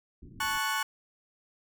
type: low-pass noise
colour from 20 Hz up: pink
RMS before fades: -49 dBFS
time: 0.22-0.58 s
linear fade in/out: 5 ms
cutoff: 350 Hz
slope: 48 dB/octave
type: chord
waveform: 30% pulse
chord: F# minor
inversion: first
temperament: equal with one note detuned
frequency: 875.4 / 1108.7 / 1480 Hz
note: A5 / C#6 / F#6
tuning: -9 / 0 / 0 cents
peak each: -31 / -30 / -29 dBFS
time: 0.4-0.83 s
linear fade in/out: 5 ms
effects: none